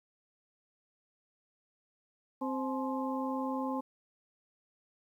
harmonic tone with a mistuned harmonic, 262.8 Hz, C4, 8 cents sharp, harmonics 1 / 2 / 3 / 4, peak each -34 / -39 / -39 / -40 dBFS, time 2.41-3.81 s, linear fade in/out 10 ms, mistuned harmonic 3, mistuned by +130 cents, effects 11-bit

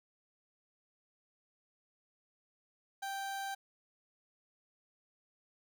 30% pulse tone, 784 Hz, G5, in tune, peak -35 dBFS, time 3.02-3.55 s, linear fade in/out 10 ms, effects none

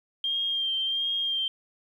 sine tone with vibrato, 3193 Hz, G7, 31 cents sharp, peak -25 dBFS, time 0.24-1.48 s, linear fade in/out 2 ms, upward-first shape sine, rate 1.4 Hz, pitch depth 28 cents each way, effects 10-bit

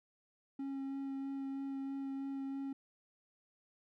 triangle tone with vibrato, 272.6 Hz, C#4, 29 cents flat, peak -36 dBFS, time 0.59-2.73 s, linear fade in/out 5 ms, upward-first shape sine, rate 3.1 Hz, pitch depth 11 cents each way, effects none

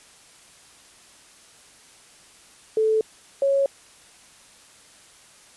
sine tone pair in turn, 437.9 / 551.7 Hz, A4 / C#5, -8 / -8 cents, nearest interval major third, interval 400 cents, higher second, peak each -17 dBFS, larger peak neither, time 2.77-3.01 / 3.42-3.66 s, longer neither, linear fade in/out 2 ms, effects white hiss -51 dBFS RMS until 5.56 s + resampled to 24000 Hz

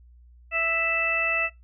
harmonic tone, 660 Hz, E5, 2 cents sharp, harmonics 1 / 2 / 3 / 4, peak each -31 / -31 / -29 / -24 dBFS, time 0.51-1.5 s, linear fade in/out 50 ms, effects noise-tail reverb RT60 0.2 s tail -23 dB re dry + added 60 Hz sine -49 dBFS peak until 1.63 s

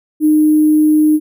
sine tone with sample-and-hold, 306 Hz, D#4, 29 cents flat, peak -7 dBFS, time 0.2-1.2 s, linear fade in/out 50 ms, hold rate 11025 Hz, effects none

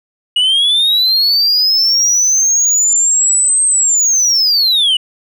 sine linear two-way sweep, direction up then down, 2889 to 8372 to 2889 Hz, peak -6 dBFS, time 0.36-4.97 s, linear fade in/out 5 ms, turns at 3.65 s, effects tanh soft clip ceiling -8 dBFS

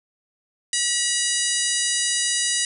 harmonic tone with a mistuned harmonic, 965 Hz, B5, 40 cents flat, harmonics 2 / 3 / 4 / 5 / 6 / 7 / 8 / 9 / 10, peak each -29 / -29 / -29 / -29 / -29 / -29 / -29 / -29 / -29 dBFS, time 0.73-2.65 s, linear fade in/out 2 ms, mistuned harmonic 6, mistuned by +35 cents, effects none

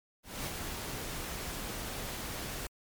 pink noise with ADSR envelope, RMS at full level -36 dBFS, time 0.23-2.67 s, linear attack 230 ms, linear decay 29 ms, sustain -3 dB, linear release 3 ms, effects MP3 96 kbps

